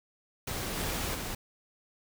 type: noise with level steps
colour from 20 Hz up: pink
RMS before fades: -35 / -33 / -37 dBFS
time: 0.47-1.35 s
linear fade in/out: 5 ms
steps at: 0.76 / 1.14 s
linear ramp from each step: 10 ms
effects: none